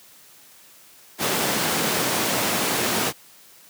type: high-pass noise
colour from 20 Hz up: pink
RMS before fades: -23 dBFS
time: 1.18-3.13 s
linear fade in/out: 50 ms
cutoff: 170 Hz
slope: 12 dB/octave
effects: white hiss -50 dBFS RMS until 3.69 s + high-pass 100 Hz 12 dB/octave